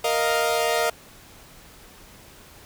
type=chord; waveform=sawtooth; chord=Bb suspended fourth; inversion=none; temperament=equal; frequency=466.2 / 622.3 / 698.5 Hz; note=Bb4 / Eb5 / F5; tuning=0 / 0 / 0 cents; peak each=-21 dBFS; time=0.04-0.9 s; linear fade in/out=5 ms; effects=pink hiss -48 dBFS RMS until 2.65 s